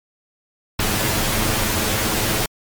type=noise with comb filter; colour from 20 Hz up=pink; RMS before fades=-20 dBFS; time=0.79-2.46 s; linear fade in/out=5 ms; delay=9.3 ms; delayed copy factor=+0.7; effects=MP3 96 kbps